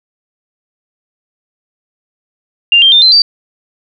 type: tone with pitch steps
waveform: sine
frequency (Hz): 2794 / 3173 / 3603 / 4091 / 4645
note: F7 / G7 / A7 / C8 / D8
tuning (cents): 0 / +20 / +40 / -40 / -20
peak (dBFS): -3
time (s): 2.72-3.22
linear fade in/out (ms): 2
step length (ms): 100
effects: none